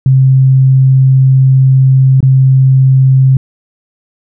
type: tone with dropouts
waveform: sine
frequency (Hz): 132.4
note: C3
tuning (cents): +21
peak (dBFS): -3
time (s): 0.06-3.37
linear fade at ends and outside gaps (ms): 2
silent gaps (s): 2.205-2.228
effects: none